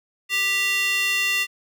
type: tone with high-pass filter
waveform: square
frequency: 393.8 Hz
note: G4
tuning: 8 cents sharp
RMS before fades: -22 dBFS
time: 0.29-1.47 s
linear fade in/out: 50 ms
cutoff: 2400 Hz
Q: 5
effects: none